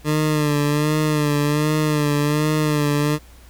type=tone with vibrato; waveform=20% pulse; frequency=149.9 Hz; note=D3; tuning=36 cents sharp; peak=-12 dBFS; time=0.04-3.19 s; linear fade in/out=50 ms; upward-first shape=sine; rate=1.3 Hz; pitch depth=48 cents each way; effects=added 60 Hz sine -43 dBFS peak until 3.49 s + pink hiss -50 dBFS RMS until 3.49 s